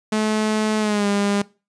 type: tone with pitch glide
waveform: sawtooth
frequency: 215.5 to 202.2 Hz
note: A3 to G#3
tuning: -36 to -46 cents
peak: -14 dBFS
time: 0.12-1.42 s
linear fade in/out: 5 ms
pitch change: -110 cents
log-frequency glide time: 0.79-1.07 s
effects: noise-tail reverb RT60 0.3 s tail -21 dB re dry + resampled to 22050 Hz